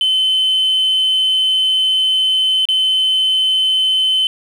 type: tone with dropouts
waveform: sine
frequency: 3057 Hz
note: G7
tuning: 44 cents flat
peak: -10 dBFS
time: 0.01-4.27 s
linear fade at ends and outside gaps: 1 ms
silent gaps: 2.654-2.687 s
effects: tanh soft clip ceiling -9 dBFS + 7-bit